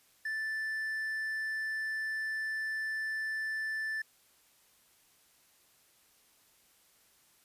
triangle tone, 1760 Hz, A6, in tune, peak -31 dBFS, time 0.25-4.02 s, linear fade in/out 5 ms, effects white hiss -66 dBFS RMS until 7.44 s + resampled to 32000 Hz

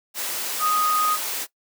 sine tone in noise, 1244.5 Hz, D#6, in tune, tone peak -19 dBFS, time 0.59-1.18 s, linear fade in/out 50 ms, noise white, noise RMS -28 dBFS, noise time 0.14-1.47 s, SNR +6 dB, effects noise-tail reverb RT60 0.1 s tail -18 dB re dry + high-pass 300 Hz 12 dB/octave

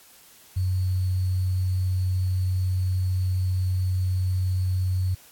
sine tone with sample-and-hold, 92.5 Hz, F#2, in tune, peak -21 dBFS, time 0.56-5.15 s, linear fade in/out 10 ms, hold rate 4410 Hz, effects white hiss -52 dBFS RMS until 5.31 s + AAC 64 kbps

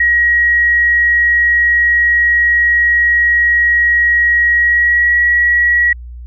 sine tone with pitch glide, 1900 to 1919.9 Hz, A#6 to B6, +33 to -49 cents, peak -8 dBFS, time 0-5.93 s, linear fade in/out 5 ms, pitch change +18 cents, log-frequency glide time 4.55-5.18 s, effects added 60 Hz sine -27 dBFS peak until 6.26 s

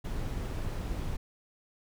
brown noise, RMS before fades -34 dBFS, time 0.04-1.17 s, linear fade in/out 10 ms, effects none

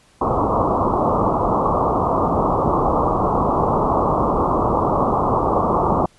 white low-pass noise, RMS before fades -18 dBFS, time 0.21-6.06 s, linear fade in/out 5 ms, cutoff 1200 Hz, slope 96 dB/octave, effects pink hiss -54 dBFS RMS until 6.18 s + resampled to 24000 Hz

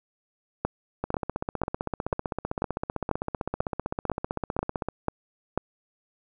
two click trains, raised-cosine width 1 ms, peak -10 / -14 dBFS, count 11 / 61, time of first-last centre 0.65-5.576 / 1.04-4.886 s, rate 2.03 / 15.6 Hz, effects none

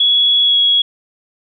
sine tone with pitch glide, 3366 to 3333 Hz, G#7 to G#7, +23 to +5 cents, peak -9 dBFS, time 0-0.82 s, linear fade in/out 5 ms, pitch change -18 cents, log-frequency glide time 0.43-0.57 s, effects none

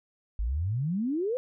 sine exponential sweep, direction up, 49 to 523.3 Hz, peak -26 dBFS, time 0.39-1.37 s, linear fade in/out 0 ms, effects none

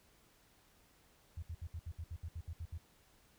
sine tone bursts, 82.41 Hz, E2, in tune, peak -40 dBFS, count 12, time 1.37-2.778 s, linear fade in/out 5 ms, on 55 ms, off 68 ms, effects pink hiss -68 dBFS RMS until 3.38 s

